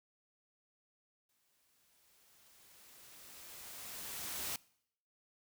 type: noise with exponential growth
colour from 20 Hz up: white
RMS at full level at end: -39 dBFS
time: 1.29-4.56 s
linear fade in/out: 2 ms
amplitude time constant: 710 ms
effects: noise-tail reverb RT60 0.7 s tail -23 dB re dry